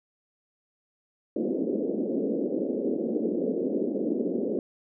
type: band-pass noise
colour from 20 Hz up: pink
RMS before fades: -28 dBFS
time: 1.36-4.59 s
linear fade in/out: 2 ms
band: 210 to 520 Hz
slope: 48 dB/octave
effects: none